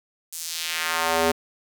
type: tone with high-pass filter sweep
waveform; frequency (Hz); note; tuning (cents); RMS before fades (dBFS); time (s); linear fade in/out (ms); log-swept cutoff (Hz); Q
square; 82.41; E2; 0; -25; 0.32-1.32; 10; 8600 to 360; 1.2
effects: 8-bit